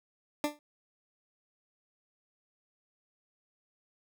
20% pulse tone with exponential decay, 295.8 Hz, D4, 13 cents sharp, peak -20 dBFS, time 0.44-0.59 s, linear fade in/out 1 ms, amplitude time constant 31 ms, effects none

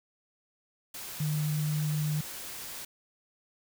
sine tone in noise, 151.4 Hz, D#3, 47 cents flat, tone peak -27 dBFS, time 1.2-2.21 s, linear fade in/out 5 ms, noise white, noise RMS -41 dBFS, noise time 0.94-2.85 s, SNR +11 dB, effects none

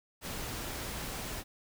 pink noise, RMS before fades -39 dBFS, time 0.21-1.44 s, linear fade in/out 50 ms, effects none

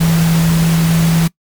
sine tone in noise, 164.81 Hz, E3, in tune, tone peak -9 dBFS, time 0-1.28 s, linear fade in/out 10 ms, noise pink, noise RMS -21 dBFS, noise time 0-1.28 s, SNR +9 dB, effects noise-tail reverb RT60 0.1 s tail -23 dB re dry + MP3 96 kbps

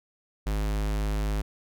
square tone, 51.91 Hz, G#1, in tune, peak -26 dBFS, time 0.46-1.42 s, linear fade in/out 10 ms, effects none

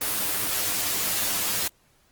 white noise with comb filter, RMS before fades -26 dBFS, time 0.01-1.68 s, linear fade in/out 5 ms, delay 10 ms, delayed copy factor +0.65, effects pink hiss -63 dBFS RMS until 2.11 s + Opus 24 kbps

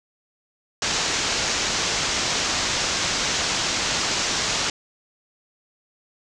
white low-pass noise, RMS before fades -24 dBFS, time 0.82-4.7 s, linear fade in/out 2 ms, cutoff 7000 Hz, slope 48 dB/octave, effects none

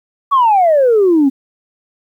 sine exponential sweep, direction down, 1150 to 261.6 Hz, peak -6 dBFS, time 0.31-1.3 s, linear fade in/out 20 ms, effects tanh soft clip ceiling -4 dBFS + 8-bit

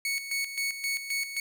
sawtooth tone with tremolo, 2217 Hz, C#7, in tune, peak -24 dBFS, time 0.05-1.4 s, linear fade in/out 2 ms, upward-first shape square, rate 3.8 Hz, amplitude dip 65%, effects none

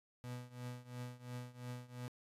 35% pulse tone with tremolo, 123.47 Hz, B2, in tune, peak -40 dBFS, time 0.24-2.08 s, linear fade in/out 0 ms, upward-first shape triangle, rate 2.9 Hz, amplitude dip 90%, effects resampled to 32000 Hz

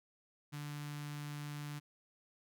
sawtooth tone with notch filter, 146.83 Hz, D3, in tune, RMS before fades -44 dBFS, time 0.52-1.8 s, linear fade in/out 20 ms, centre 510 Hz, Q 0.63, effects none

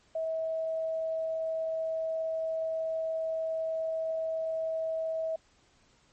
sine tone, 645 Hz, E5, 38 cents flat, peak -29 dBFS, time 0.15-5.36 s, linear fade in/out 5 ms, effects pink hiss -65 dBFS RMS until 6.12 s + MP3 32 kbps

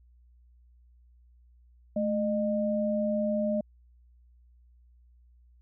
sine tone pair together, 216.1 / 610 Hz, A3 / D#5, -31 / -34 cents, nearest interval octave + tritone, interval 1797 cents, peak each -28 dBFS, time 1.96-3.61 s, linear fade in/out 5 ms, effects added 60 Hz sine -56 dBFS peak until 5.61 s

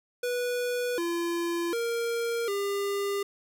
square tone with pitch steps, 490 / 341.5 / 466.2 / 400.9 Hz, B4 / F4 / A#4 / G4, -14 / -39 / 0 / +39 cents, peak -28 dBFS, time 0.23-3.23 s, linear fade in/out 5 ms, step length 750 ms, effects none

